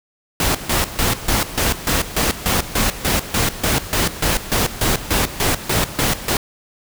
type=noise with tremolo; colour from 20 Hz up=pink; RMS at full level=-17 dBFS; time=0.4-6.37 s; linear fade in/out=2 ms; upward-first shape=square; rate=3.4 Hz; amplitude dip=80%; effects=none